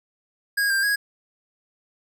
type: tone with pitch steps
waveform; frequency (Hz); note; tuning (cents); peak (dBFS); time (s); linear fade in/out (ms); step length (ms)
square; 1639 / 1587 / 1653; G#6 / G6 / G#6; -23 / +21 / -9; -20; 0.57-0.96; 10; 130
effects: none